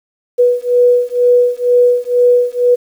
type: beating tone pair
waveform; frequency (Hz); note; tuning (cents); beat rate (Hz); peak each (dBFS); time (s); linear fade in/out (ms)
sine; 488.7 / 490.8; B4 / B4; -18 / -11; 2.1; -11; 0.38-2.76; 20
effects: 7-bit